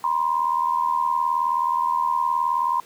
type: tone pair together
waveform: sine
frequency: 958.9 / 1038 Hz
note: A#5 / C6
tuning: +49 / -14 cents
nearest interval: minor second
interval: 137 cents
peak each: -22 dBFS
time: 0.04-2.8 s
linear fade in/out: 2 ms
effects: pink hiss -49 dBFS RMS until 2.85 s + high-pass 200 Hz 12 dB/octave